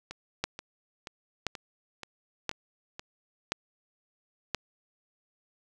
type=two click trains; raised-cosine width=0.2 ms; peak=-11 / -22 dBFS; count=5 / 7; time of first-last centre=0.44-4.547 / 0.11-2.995 s; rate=0.974 / 2.08 Hz; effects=none